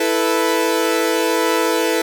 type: chord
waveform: sawtooth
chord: E suspended fourth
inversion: none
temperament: equal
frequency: 329.6 / 440 / 493.9 Hz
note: E4 / A4 / B4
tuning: 0 / 0 / 0 cents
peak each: -16 dBFS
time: 0-2.02 s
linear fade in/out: 5 ms
effects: none